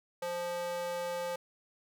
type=tone with high-pass filter; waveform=square; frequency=174.61 Hz; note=F3; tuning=in tune; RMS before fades=-36 dBFS; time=0.22-1.36 s; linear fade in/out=5 ms; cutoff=590 Hz; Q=3; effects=none

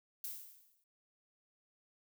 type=noise with exponential decay; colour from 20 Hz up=violet; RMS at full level=-40 dBFS; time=0.24-0.84 s; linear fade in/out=2 ms; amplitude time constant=130 ms; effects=none

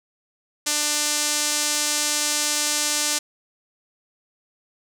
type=tone with band-pass filter; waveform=sawtooth; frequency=297.1 Hz; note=D4; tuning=20 cents sharp; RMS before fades=-23 dBFS; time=0.66-3.19 s; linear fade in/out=10 ms; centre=7100 Hz; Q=1.4; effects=none

